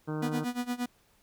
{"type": "harmonic tone", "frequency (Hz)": 153.9, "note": "D#3", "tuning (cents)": -19, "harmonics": [1, 2, 3, 4, 5, 6, 7, 8, 9, 10], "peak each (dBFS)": [-34, -35, -39, -47, -48, -47, -49, -48, -51, -50], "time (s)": [0.07, 0.45], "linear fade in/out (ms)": 20}
{"type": "tone with tremolo", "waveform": "45% pulse", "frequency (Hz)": 244.9, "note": "B3", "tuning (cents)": -14, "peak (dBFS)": -28, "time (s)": [0.22, 0.86], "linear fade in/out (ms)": 5, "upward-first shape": "sine", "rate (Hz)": 8.6, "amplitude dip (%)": 90}
{"effects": ["pink hiss -66 dBFS RMS until 1.22 s"]}